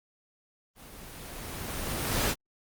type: noise with level ramp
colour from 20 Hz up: pink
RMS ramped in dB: -49 to -26 dBFS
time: 0.75-2.35 s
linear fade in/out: 50 ms
effects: Opus 24 kbps